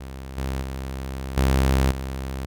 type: tone with level steps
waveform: sawtooth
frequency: 66.4 Hz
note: C2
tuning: 26 cents sharp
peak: -30 / -21 / -25 / -13 / -24 dBFS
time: 0-2.46 s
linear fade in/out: 10 ms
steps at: 0.37 / 0.62 / 1.37 / 1.91 s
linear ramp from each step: 5 ms
effects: none